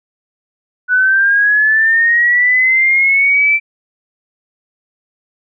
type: linear sweep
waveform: sine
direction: up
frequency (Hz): 1478 to 2340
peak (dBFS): -8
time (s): 0.88-3.6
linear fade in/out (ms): 50
effects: none